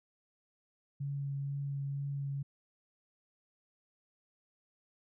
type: tone with vibrato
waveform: sine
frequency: 140 Hz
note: C#3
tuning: 18 cents sharp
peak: -34 dBFS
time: 1-2.43 s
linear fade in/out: 10 ms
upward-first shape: triangle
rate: 2.1 Hz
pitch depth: 13 cents each way
effects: none

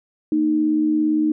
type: tone pair together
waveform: sine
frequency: 230 / 307.6 Hz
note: A#3 / D#4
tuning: -23 / -20 cents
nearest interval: perfect fourth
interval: 503 cents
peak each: -25 / -16 dBFS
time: 0.32-1.32 s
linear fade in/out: 2 ms
effects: none

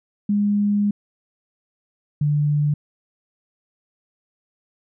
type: tone pair in turn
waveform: sine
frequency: 205.1 / 147.47 Hz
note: G#3 / D3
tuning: -21 / +8 cents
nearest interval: tritone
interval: 571 cents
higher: first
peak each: -16 dBFS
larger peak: neither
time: 0.29-0.91 / 2.21-2.74 s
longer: first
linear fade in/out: 5 ms
effects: none

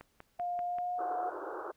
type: click train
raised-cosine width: 0.5 ms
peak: -32 dBFS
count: 5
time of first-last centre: 0.01-0.785 s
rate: 5.16 Hz
type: tone with pitch glide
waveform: sine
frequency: 707 to 724.4 Hz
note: F5 to F#5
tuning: +21 to -37 cents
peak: -32 dBFS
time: 0.39-1.3 s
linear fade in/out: 10 ms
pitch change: +42 cents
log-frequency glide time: 0.65-1.14 s
type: band-pass noise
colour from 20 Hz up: pink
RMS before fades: -41 dBFS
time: 0.98-1.72 s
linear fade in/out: 10 ms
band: 320 to 1500 Hz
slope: 96 dB/octave
effects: pink hiss -72 dBFS RMS until 1.76 s

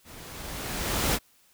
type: noise with level ramp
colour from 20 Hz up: pink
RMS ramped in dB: -47 to -23 dBFS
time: 0.04-1.19 s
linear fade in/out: 50 ms
effects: white hiss -62 dBFS RMS until 1.53 s

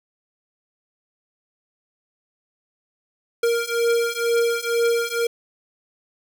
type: beating tone pair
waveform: square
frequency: 466.3 / 468.4 Hz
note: A#4 / A#4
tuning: +1 / +8 cents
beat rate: 2.1 Hz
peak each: -23 / -22 dBFS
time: 3.43-5.27 s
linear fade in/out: 5 ms
effects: none

